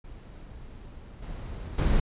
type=noise with level steps; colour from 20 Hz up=brown; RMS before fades=-44 / -37 / -23 dBFS; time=0.04-2 s; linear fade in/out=5 ms; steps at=1.22 / 1.78 s; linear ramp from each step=5 ms; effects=resampled to 8000 Hz